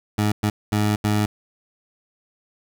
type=tone bursts at uneven times; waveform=20% pulse; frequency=105.1 Hz; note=G#2; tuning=21 cents sharp; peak=-13 dBFS; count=4; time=0.18-0.32 / 0.43-0.5 / 0.72-0.96 / 1.04-1.26 s; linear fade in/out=5 ms; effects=none